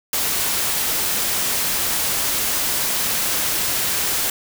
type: noise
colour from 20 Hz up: white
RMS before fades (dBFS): -21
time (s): 0.13-4.3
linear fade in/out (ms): 2
effects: none